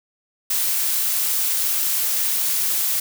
blue noise, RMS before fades -21 dBFS, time 0.5-3 s, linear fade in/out 5 ms, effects none

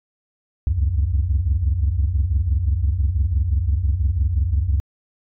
sine tone cluster, 65.8 / 71.7 / 90.6 Hz, C2 / D2 / F#2, +10 / -41 / -36 cents, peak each -20 dBFS, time 0.67-4.8 s, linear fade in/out 0 ms, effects tanh soft clip ceiling -10 dBFS

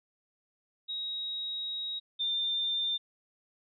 sine tone pair in turn, 3800 / 3595 Hz, A#7 / A7, +33 / +36 cents, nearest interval minor second, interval 97 cents, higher first, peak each -33 / -28 dBFS, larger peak second, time 0.88-2 / 2.19-2.98 s, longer first, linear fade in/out 20 ms, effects none

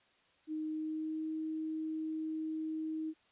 sine tone with pitch glide, 311.1 to 315.4 Hz, D#4 to D#4, 0 to +24 cents, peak -35 dBFS, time 0.47-3.14 s, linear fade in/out 50 ms, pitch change +24 cents, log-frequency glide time 0.68-1.28 s, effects white hiss -69 dBFS RMS until 3.31 s + resampled to 8000 Hz

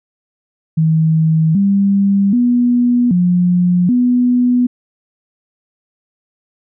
sine tone with pitch steps, 159.6 / 198.3 / 243.4 / 178 / 246.7 Hz, D#3 / G3 / B3 / F3 / B3, +44 / +20 / -25 / +33 / -2 cents, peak -9 dBFS, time 0.77-4.67 s, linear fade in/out 10 ms, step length 780 ms, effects none

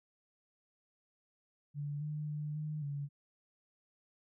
sine tone with pitch steps, 145.2 / 150.8 / 149.6 / 152.5 / 142.8 Hz, D3 / D3 / D3 / D#3 / D3, -19 / +46 / +32 / -34 / -48 cents, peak -36 dBFS, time 1.74-3.09 s, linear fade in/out 50 ms, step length 270 ms, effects none

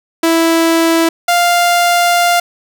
sawtooth tone pair in turn, 329.6 / 698.4 Hz, E4 / F5, 0 / 0 cents, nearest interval octave + minor second, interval 1300 cents, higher second, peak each -5 dBFS, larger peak neither, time 0.23-1.09 / 1.28-2.4 s, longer second, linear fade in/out 5 ms, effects none

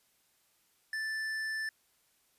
triangle tone with tanh clipping, 1760 Hz, A6, in tune, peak -35 dBFS, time 0.93-1.69 s, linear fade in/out 2 ms, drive 15 dB, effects white hiss -71 dBFS RMS until 2.38 s + resampled to 32000 Hz

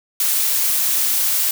blue noise, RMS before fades -18 dBFS, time 0.2-1.51 s, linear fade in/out 2 ms, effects none

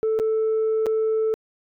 sine tone with dropouts, 440 Hz, A4, in tune, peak -17 dBFS, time 0.03-1.34 s, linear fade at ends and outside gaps 0 ms, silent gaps 0.19-0.198 / 0.86-0.866 s, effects tanh soft clip ceiling -17 dBFS

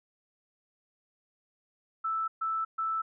sine tone bursts, 1318.5 Hz, E6, in tune, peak -28 dBFS, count 3, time 2.04-3.02 s, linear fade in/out 10 ms, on 240 ms, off 130 ms, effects none

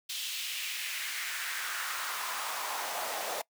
pink noise with high-pass filter sweep, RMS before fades -36 dBFS, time 0.09-3.42 s, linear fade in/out 10 ms, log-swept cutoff 3400 to 590 Hz, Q 2.2, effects noise-tail reverb RT60 0.1 s tail -23 dB re dry

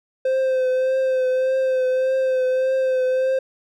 triangle tone with vibrato, 519 Hz, C5, 14 cents flat, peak -15 dBFS, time 0.25-3.39 s, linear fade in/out 5 ms, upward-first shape triangle, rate 1.7 Hz, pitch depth 30 cents each way, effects none

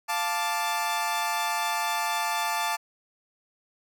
sawtooth chord, D minor, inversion first, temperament equal, 698.5 / 880 / 1174.7 Hz, F5 / A5 / D6, 0 / 0 / 0 cents, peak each -29 / -24 / -28 dBFS, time 0.08-2.77 s, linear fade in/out 20 ms, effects none

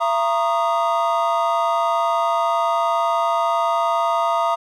triangle tone cluster, 676 / 935 / 1102 / 1232 Hz, E5 / A#5 / C#6 / D#6, +43 / +5 / -11 / -17 cents, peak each -19 / -20 / -27 / -20 dBFS, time 0-4.56 s, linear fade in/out 20 ms, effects none

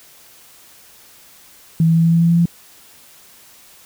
sine tone with pitch steps, 163.1 / 164.14 / 165.19 / 166.24 / 167.3 / 168.36 / 169.44 / 170.52 Hz, E3 / E3 / E3 / E3 / E3 / E3 / E3 / F3, -18 / -7 / +4 / +15 / +26 / +37 / +48 / -41 cents, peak -10 dBFS, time 1.8-2.456 s, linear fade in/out 2 ms, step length 82 ms, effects white hiss -46 dBFS RMS until 3.85 s

